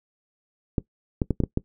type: clicks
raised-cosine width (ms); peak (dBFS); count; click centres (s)
3; -9; 6; 0.782 / 1.218 / 1.307 / 1.403 / 1.437 / 1.574
effects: noise-tail reverb RT60 0.1 s tail -20 dB re dry